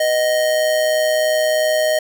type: tone with amplitude modulation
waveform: square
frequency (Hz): 622.3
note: D#5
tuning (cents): 0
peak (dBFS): -13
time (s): 0-1.99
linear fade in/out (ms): 5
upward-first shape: sine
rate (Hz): 123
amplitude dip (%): 45
effects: none